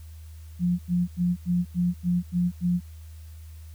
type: tone bursts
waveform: sine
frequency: 176.5 Hz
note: F3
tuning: 19 cents sharp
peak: -20 dBFS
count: 8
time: 0.59-2.806 s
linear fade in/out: 50 ms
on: 200 ms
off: 88 ms
effects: added 79 Hz sine -40 dBFS peak until 3.74 s + white hiss -58 dBFS RMS until 3.74 s